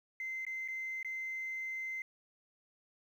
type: tone with dropouts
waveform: sine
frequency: 2073 Hz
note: C7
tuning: 17 cents flat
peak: -36 dBFS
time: 0.2-2.02 s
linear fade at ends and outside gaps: 2 ms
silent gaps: 0.451-0.466 / 0.678-0.684 / 1.029-1.047 s
effects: tanh soft clip ceiling -32 dBFS + 11-bit